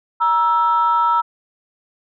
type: tone pair together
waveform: sine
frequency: 945.2 / 1322 Hz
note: A#5 / E6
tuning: +24 / +5 cents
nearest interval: tritone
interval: 581 cents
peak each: -15 dBFS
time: 0.2-1.22 s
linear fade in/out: 20 ms
effects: tanh soft clip ceiling -7 dBFS